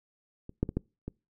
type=clicks; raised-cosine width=3 ms; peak=-29 / -13 / -21 / -15 / -23 dBFS; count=5; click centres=0.494 / 0.63 / 0.691 / 0.77 / 1.08 s; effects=noise-tail reverb RT60 0.3 s tail -26 dB re dry